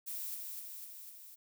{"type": "noise with echo", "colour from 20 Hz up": "violet", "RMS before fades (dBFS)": -41, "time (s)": [0.06, 0.36], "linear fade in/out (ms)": 20, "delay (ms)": 250, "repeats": 4, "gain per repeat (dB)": -3, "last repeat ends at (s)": 1.36, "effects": []}